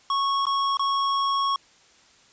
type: tone with dropouts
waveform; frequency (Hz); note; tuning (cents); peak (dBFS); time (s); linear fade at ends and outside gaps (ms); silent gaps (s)
square; 1104; C#6; -7; -22; 0.1-1.56; 2; 0.455-0.467 / 0.771-0.794
effects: white hiss -56 dBFS RMS until 2.32 s + resampled to 16000 Hz